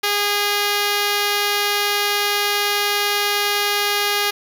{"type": "tone", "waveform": "5% pulse", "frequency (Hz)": 409.9, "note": "G#4", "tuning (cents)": -23, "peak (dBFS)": -6, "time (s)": [0.03, 4.31], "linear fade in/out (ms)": 10, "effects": []}